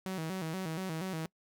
sawtooth tone with vibrato, 173.8 Hz, F3, 8 cents flat, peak -31 dBFS, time 0.06-1.26 s, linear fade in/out 0 ms, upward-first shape square, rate 4.2 Hz, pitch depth 140 cents each way, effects noise-tail reverb RT60 0.1 s tail -24 dB re dry

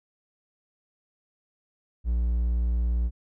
triangle tone, 58.9 Hz, A#1, 19 cents sharp, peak -20 dBFS, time 2.04-3.11 s, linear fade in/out 50 ms, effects none

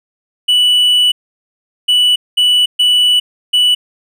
triangle tone bursts at uneven times, 2960 Hz, F#7, in tune, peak -6 dBFS, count 5, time 0.48-1.12 / 1.88-2.16 / 2.37-2.66 / 2.79-3.2 / 3.53-3.75 s, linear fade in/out 10 ms, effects none

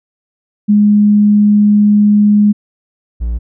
sine / triangle tone pair in turn, 207.7 / 58.12 Hz, G#3 / A#1, 0 / -4 cents, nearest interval octave + minor seventh, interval 2204 cents, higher first, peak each -5 / -12 dBFS, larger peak first, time 0.68-2.53 / 3.2-3.39 s, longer first, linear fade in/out 20 ms, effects none

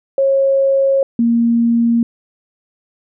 sine tone pair in turn, 544 / 233.4 Hz, C#5 / A#3, -33 / +2 cents, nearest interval octave + minor third, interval 1465 cents, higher first, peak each -10 dBFS, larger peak neither, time 0.18-1.03 / 1.19-2.03 s, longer first, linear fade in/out 2 ms, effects none

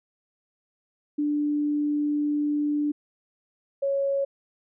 sine tone pair in turn, 294.7 / 553.4 Hz, D4 / C#5, +6 / -3 cents, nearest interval major seventh, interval 1091 cents, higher second, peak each -22 dBFS, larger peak neither, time 1.18-2.92 / 3.82-4.25 s, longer first, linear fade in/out 10 ms, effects none

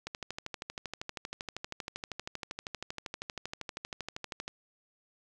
click train, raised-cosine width 0.2 ms, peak -20 dBFS, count 57, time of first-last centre 0.07-4.479 s, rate 12.7 Hz, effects none

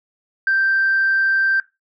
sine tone, 1568 Hz, G6, in tune, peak -13 dBFS, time 0.47-1.6 s, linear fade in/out 2 ms, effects noise-tail reverb RT60 0.2 s tail -17 dB re dry + tanh soft clip ceiling -10 dBFS

